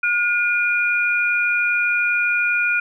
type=tone pair together; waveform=sine; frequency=1437.5 / 2425 Hz; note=F6 / D#7; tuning=+50 / -45 cents; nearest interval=major sixth; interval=905 cents; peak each=-19 dBFS; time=0.03-2.8 s; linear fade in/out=5 ms; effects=none